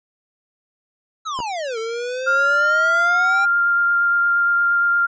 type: exponential two-way sweep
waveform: square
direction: down then up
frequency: 1341 to 442.5 to 798 Hz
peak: -24 dBFS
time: 1.25-3.46 s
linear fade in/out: 20 ms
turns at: 1.78 s
type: clicks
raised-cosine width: 1 ms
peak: -16 dBFS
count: 2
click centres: 1.39 / 1.403 s
type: tone with vibrato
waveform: sine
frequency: 1396.9 Hz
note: F6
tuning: in tune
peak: -14 dBFS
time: 2.26-5.07 s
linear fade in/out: 20 ms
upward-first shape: sine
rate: 8.6 Hz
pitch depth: 9 cents each way
effects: resampled to 16000 Hz